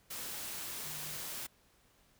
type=tone in noise; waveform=sine; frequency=150.9 Hz; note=D3; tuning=47 cents sharp; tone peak=-52 dBFS; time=0.84-1.17 s; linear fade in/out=10 ms; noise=white; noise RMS=-42 dBFS; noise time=0.1-1.47 s; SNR=-13 dB; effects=pink hiss -68 dBFS RMS until 2.19 s